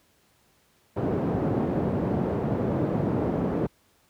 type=band-pass noise; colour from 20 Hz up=pink; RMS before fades=-26 dBFS; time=0.96-3.67 s; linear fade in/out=10 ms; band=120 to 510 Hz; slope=12 dB/octave; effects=pink hiss -64 dBFS RMS until 4.09 s + high-pass 60 Hz 12 dB/octave